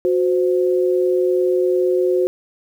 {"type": "tone pair together", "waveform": "sine", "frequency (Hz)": [365.6, 517], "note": ["F#4", "C5"], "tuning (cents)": [-21, -21], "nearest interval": "tritone", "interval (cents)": 600, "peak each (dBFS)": [-15, -20], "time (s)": [0.05, 2.27], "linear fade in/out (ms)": 0, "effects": ["8-bit"]}